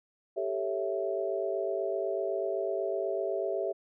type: chord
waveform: sine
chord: A dominant seventh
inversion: third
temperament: equal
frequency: 392 / 440 / 554.4 / 659.3 Hz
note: G4 / A4 / C#5 / E5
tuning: 0 / 0 / 0 / 0 cents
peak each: -33 / -37 / -36 / -33 dBFS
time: 0.36-3.73 s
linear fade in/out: 20 ms
effects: none